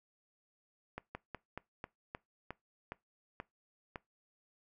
slowing click train, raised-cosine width 0.5 ms, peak -26 dBFS, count 10, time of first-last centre 0.98-3.958 s, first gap 170 ms, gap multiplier 1.16, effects noise-tail reverb RT60 0.2 s tail -22 dB re dry

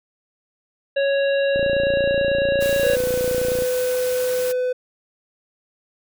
harmonic tone, 554.4 Hz, C#5, in tune, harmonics 1 / 3 / 5 / 7, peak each -17 / -27 / -31 / -34 dBFS, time 0.96-2.96 s, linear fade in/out 10 ms
click train, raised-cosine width 2 ms, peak -15 dBFS, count 61, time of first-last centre 1.56-3.622 s, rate 29.1 Hz
white noise, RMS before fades -32 dBFS, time 2.6-4.53 s, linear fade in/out 20 ms
triangle tone, 503 Hz, B4, 32 cents sharp, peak -17 dBFS, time 2.83-4.73 s, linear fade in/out 10 ms
effects none

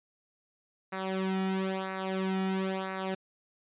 sawtooth tone with flanger, 190 Hz, F#3, 46 cents sharp, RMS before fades -32 dBFS, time 0.92-3.15 s, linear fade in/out 10 ms, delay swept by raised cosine 0.3 to 1.9 ms, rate 1 Hz, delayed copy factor -0.8, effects resampled to 8000 Hz

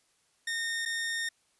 sawtooth tone with dropouts, 1835 Hz, A#6, 28 cents flat, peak -27 dBFS, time 0.47-1.29 s, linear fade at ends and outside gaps 5 ms, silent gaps 0.853-0.858 s, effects white hiss -70 dBFS RMS until 1.59 s + resampled to 24000 Hz

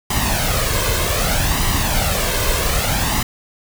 pink noise with flanger, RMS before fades -18 dBFS, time 0.1-3.23 s, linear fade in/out 5 ms, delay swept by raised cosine 1 to 1.93 ms, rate 0.64 Hz, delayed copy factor +0.6, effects none

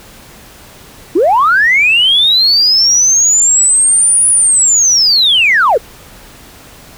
sine linear two-way sweep, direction up then down, 293.7 to 9870 to 391.9 Hz, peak -5 dBFS, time 1.15-5.78 s, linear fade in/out 10 ms, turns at 4.29 s, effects tanh soft clip ceiling -1 dBFS + pink hiss -37 dBFS RMS until 6.97 s

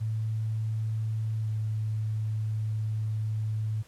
sine tone with pitch glide, 110 to 108.67 Hz, A2 to A2, 0 to -21 cents, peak -27 dBFS, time 0-3.83 s, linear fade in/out 20 ms, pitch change -21 cents, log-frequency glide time 1.41-1.47 s, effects pink hiss -58 dBFS RMS until 3.87 s + low-pass 12000 Hz 12 dB/octave

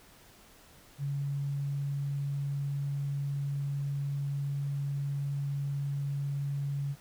sine tone, 140.8 Hz, C#3, 27 cents sharp, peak -30 dBFS, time 0.98-6.96 s, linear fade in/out 50 ms, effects pink hiss -57 dBFS RMS until 7 s

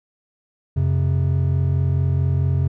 triangle tone pair together, 89.15 / 133.7 Hz, F2 / C3, +36 / +38 cents, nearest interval perfect fifth, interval 702 cents, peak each -17 dBFS, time 0.76-2.68 s, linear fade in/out 10 ms, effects none

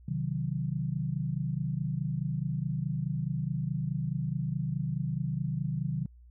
sine chord, C diminished, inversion none, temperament equal, 130.81 / 155.56 / 185 Hz, C3 / Eb3 / Gb3, 0 / 0 / 0 cents, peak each -33 / -32 / -36 dBFS, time 0.08-6.06 s, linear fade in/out 5 ms, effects added 60 Hz sine -51 dBFS peak until 6.3 s

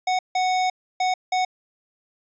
square tone bursts at uneven times, 740 Hz, F#5, in tune, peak -20 dBFS, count 4, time 0.07-0.19 / 0.35-0.7 / 1-1.14 / 1.32-1.45 s, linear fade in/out 5 ms, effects resampled to 16000 Hz + 10-bit

